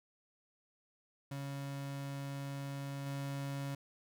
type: tone with level steps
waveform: 35% pulse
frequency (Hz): 139.2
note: C#3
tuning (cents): +8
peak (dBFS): -38 / -36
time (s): 1.31-3.75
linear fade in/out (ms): 5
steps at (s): 3.06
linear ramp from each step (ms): 5
effects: none